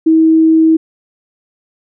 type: tone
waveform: sine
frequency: 321 Hz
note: E4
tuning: 46 cents flat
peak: -5 dBFS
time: 0.06-0.77 s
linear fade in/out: 10 ms
effects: none